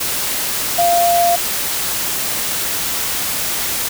sine tone in noise, 693 Hz, F5, 14 cents flat, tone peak -11 dBFS, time 0.78-1.36 s, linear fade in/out 10 ms, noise white, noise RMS -20 dBFS, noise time 0-3.89 s, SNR +6 dB, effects none

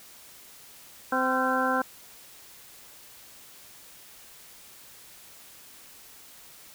harmonic tone with a mistuned harmonic, 258.5 Hz, C4, 21 cents flat, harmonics 1 / 2 / 3 / 4 / 5 / 6, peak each -30 / -30 / -30 / -30 / -30 / -30 dBFS, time 1.12-1.82 s, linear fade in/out 5 ms, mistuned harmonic 5, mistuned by +81 cents, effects white hiss -50 dBFS RMS until 6.74 s

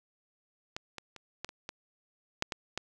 clicks, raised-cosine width 0.2 ms, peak -19 / -23 / -29 / -19 / -27 / -21 / -11 / -17 / -16 dBFS, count 9, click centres 0.765 / 0.983 / 1.163 / 1.446 / 1.491 / 1.691 / 2.424 / 2.522 / 2.776 s, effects none

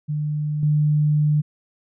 sine tone with level steps, 150 Hz, D3, 37 cents sharp, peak -21 / -15 dBFS, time 0.08-1.42 s, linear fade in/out 20 ms, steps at 0.63 s, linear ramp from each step 2 ms, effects none

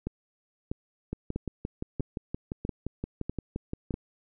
two click trains, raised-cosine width 3 ms, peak -19 / -18 dBFS, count 17 / 7, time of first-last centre 1.13-3.908 / 0.07-3.941 s, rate 5.76 / 1.55 Hz, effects none

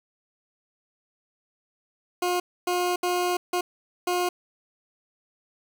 20% pulse tone bursts at uneven times, 357 Hz, F4, 38 cents sharp, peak -18 dBFS, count 5, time 2.22-2.4 / 2.67-2.96 / 3.03-3.37 / 3.53-3.61 / 4.07-4.29 s, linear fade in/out 5 ms, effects 10-bit

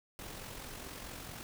pink noise with amplitude modulation, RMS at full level -44 dBFS, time 0.19-1.43 s, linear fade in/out 0 ms, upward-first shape sine, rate 44.6 Hz, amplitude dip 45%, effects none

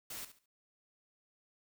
white noise with echo, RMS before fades -44 dBFS, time 0.1-0.25 s, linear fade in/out 5 ms, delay 70 ms, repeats 3, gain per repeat -12 dB, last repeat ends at 0.46 s, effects none

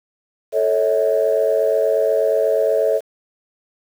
sine chord, A major, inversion none, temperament equal with one note detuned, 440 / 554.4 / 642.7 Hz, A4 / C#5 / E5, 0 / 0 / -44 cents, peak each -18 dBFS, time 0.52-3.01 s, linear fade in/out 50 ms, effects tanh soft clip ceiling -6 dBFS + 7-bit

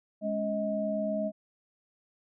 sine tone cluster, 209 / 277.4 / 632 Hz, G#3 / C#4 / D#5, +11 / +1 / +27 cents, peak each -32 / -39 / -30 dBFS, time 0.21-1.32 s, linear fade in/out 50 ms, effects none

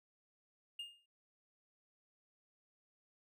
triangle tone with exponential decay, 2828 Hz, F7, 21 cents sharp, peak -38 dBFS, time 0.79-1.06 s, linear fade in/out 5 ms, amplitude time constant 58 ms, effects none

